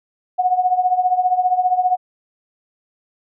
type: tone with tremolo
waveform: sine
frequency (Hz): 732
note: F#5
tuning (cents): -19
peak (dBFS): -10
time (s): 0.38-1.97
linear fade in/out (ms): 20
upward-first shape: triangle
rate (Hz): 15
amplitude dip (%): 85
effects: none